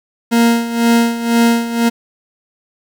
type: tone with tremolo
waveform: 40% pulse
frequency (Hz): 233.1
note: A#3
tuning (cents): 0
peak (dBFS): -7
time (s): 0.31-1.9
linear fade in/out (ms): 20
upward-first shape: sine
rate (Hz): 2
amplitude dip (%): 75
effects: 8-bit